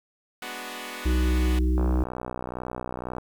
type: chord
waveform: 5% pulse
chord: G# half-diminished seventh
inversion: none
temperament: equal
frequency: 207.7 / 246.9 / 293.7 / 370 Hz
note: G#3 / B3 / D4 / F#4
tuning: 0 / 0 / 0 / 0 cents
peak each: -32 / -27 / -30 / -28 dBFS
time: 0.42-1.59 s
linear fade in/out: 2 ms
type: harmonic tone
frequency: 62.6 Hz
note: B1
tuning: 24 cents sharp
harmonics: 1 / 3 / 5 / 6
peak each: -20 / -34 / -29 / -35 dBFS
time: 1.05-2.04 s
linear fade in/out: 10 ms
type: click train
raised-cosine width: 1 ms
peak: -18 dBFS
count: 88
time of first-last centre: 1.78-3.183 s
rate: 62 Hz
effects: 9-bit